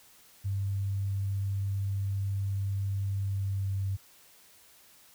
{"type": "tone with pitch glide", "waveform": "sine", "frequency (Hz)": [98.5, 97.31], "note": ["G2", "G2"], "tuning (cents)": [9, -12], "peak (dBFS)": -28, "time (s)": [0.44, 3.97], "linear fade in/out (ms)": 20, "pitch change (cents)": -21, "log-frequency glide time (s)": [3.22, 3.75], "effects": ["white hiss -58 dBFS RMS until 5.14 s"]}